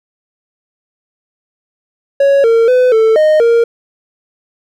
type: tone with pitch steps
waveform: triangle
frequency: 556 / 457.7 / 504 / 443.8 / 617 / 465.6 Hz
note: C#5 / A#4 / B4 / A4 / D#5 / A#4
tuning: +5 / -32 / +35 / +15 / -15 / -2 cents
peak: -4 dBFS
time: 2.2-3.64 s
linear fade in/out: 5 ms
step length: 240 ms
effects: none